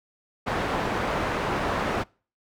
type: low-pass noise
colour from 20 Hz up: white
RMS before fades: -27 dBFS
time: 0.46-2.04 s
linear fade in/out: 20 ms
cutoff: 1200 Hz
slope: 12 dB/octave
effects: noise-tail reverb RT60 0.4 s tail -26 dB re dry